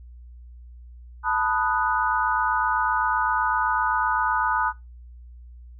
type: chord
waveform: sine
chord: B dominant seventh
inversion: third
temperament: equal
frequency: 880 / 987.8 / 1244.5 / 1480 Hz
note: A5 / B5 / D#6 / F#6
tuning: 0 / 0 / 0 / 0 cents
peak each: -26 dBFS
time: 1.23-4.73 s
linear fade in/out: 50 ms
effects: noise-tail reverb RT60 0.2 s tail -20 dB re dry + added 60 Hz sine -41 dBFS peak until 5.79 s